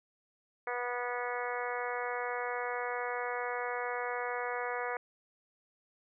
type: harmonic tone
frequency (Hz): 244.4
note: B3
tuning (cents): -18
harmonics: 2 / 3 / 4 / 5 / 6 / 7 / 8 / 9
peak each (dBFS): -38 / -40 / -41 / -42 / -43 / -43 / -44 / -45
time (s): 0.67-4.97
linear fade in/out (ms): 2
effects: none